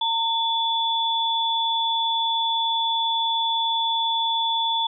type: tone pair together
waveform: sine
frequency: 913 / 3450 Hz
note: A#5 / A7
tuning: -36 / -35 cents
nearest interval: octave + major seventh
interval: 2301 cents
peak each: -23 dBFS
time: 0.01-4.87 s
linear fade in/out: 5 ms
effects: none